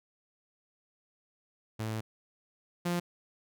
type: tone pair in turn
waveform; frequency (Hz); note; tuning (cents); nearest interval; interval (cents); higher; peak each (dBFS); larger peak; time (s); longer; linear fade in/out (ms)
sawtooth; 110 / 174.61; A2 / F3; 0 / 0; minor sixth; 800; second; -29 / -25; second; 1.79-2.01 / 2.85-3; first; 10
effects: none